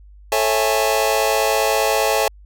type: chord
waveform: sawtooth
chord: A major seventh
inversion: none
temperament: just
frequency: 440 / 550 / 660 / 825 Hz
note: A4 / C#5 / E5 / G#5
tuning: 0 / -14 / +2 / -12 cents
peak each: -17 dBFS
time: 0.32-2.28 s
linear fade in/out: 2 ms
effects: added 50 Hz sine -41 dBFS peak until 2.45 s